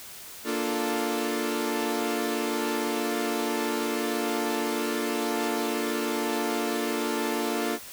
sawtooth chord, Bb major seventh, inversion none, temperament equal, 233.1 / 293.7 / 349.2 / 440 Hz, Bb3 / D4 / F4 / A4, 0 / 0 / 0 / 0 cents, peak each -28 dBFS, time 0.44-7.79 s, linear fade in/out 50 ms, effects white hiss -43 dBFS RMS until 7.92 s

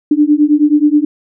sine beating tone pair, 292.7 / 302.1 Hz, D4 / D4, -6 / +49 cents, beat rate 9.4 Hz, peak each -10 dBFS, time 0.11-1.05 s, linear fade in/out 5 ms, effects none

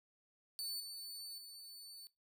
sawtooth tone with level steps, 4497 Hz, C#8, 24 cents sharp, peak -37 / -43 / -48 dBFS, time 0.59-2.07 s, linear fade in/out 0 ms, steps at 0.8 / 1.38 s, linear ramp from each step 2 ms, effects noise-tail reverb RT60 0.2 s tail -20 dB re dry

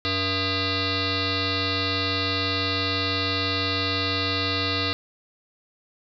sine tone with frequency modulation, 2004 Hz, B6, 25 cents sharp, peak -22 dBFS, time 0.05-4.93 s, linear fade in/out 0 ms, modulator 382 Hz, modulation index 6.5, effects none

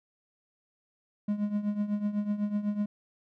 triangle tone with tremolo, 207.1 Hz, G#3, 5 cents flat, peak -22 dBFS, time 1.28-2.86 s, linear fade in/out 5 ms, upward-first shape triangle, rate 8 Hz, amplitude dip 80%, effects none

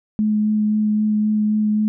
sine tone with vibrato, 212.8 Hz, G#3, 42 cents sharp, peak -15 dBFS, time 0.19-1.88 s, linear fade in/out 0 ms, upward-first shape sine, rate 3.8 Hz, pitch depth 10 cents each way, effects none

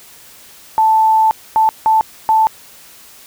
sine tone bursts at uneven times, 880 Hz, A5, in tune, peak -8 dBFS, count 4, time 0.78-1.31 / 1.56-1.69 / 1.86-2.01 / 2.29-2.47 s, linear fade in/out 0 ms, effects white hiss -41 dBFS RMS until 3.26 s

